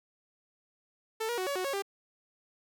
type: tone with pitch steps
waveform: sawtooth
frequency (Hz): 443.1 / 476.6 / 371.3 / 564 / 369.1 / 551 / 396.7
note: A4 / A#4 / F#4 / C#5 / F#4 / C#5 / G4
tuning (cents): +12 / +38 / +6 / +30 / -4 / -11 / +21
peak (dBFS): -27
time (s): 1.2-1.823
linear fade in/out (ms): 10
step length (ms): 89
effects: none